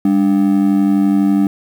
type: ring-modulated tone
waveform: triangle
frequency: 246.9 Hz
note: B3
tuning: in tune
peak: -5 dBFS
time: 0.05-1.47 s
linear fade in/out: 2 ms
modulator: 46 Hz
effects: 7-bit